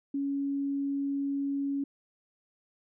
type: tone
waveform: sine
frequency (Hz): 279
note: C#4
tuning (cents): +11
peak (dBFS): -28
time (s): 0.14-1.84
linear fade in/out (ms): 5
effects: none